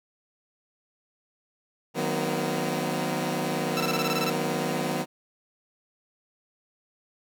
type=chord; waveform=15% pulse; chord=B major seventh; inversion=first; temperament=equal with one note detuned; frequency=155.56 / 185 / 233.1 / 253.3 Hz; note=D#3 / F#3 / A#3 / B3; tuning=0 / 0 / 0 / +44 cents; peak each=-25 / -25 / -27 / -25 dBFS; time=1.94-5.06 s; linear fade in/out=50 ms
type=tone bursts; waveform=15% pulse; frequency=1328 Hz; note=E6; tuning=12 cents sharp; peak=-21 dBFS; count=10; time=3.77-4.297 s; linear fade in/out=0 ms; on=32 ms; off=23 ms
effects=none